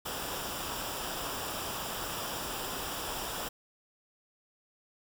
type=noise with comb filter; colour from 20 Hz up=pink; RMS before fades=-37 dBFS; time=0.05-3.49 s; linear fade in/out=10 ms; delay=0.47 ms; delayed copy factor=-0.6; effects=none